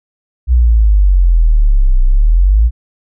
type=exponential two-way sweep; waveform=sine; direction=down then up; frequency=63 to 30.53 to 60.1 Hz; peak=-5 dBFS; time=0.47-2.71 s; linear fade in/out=50 ms; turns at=2.03 s; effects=none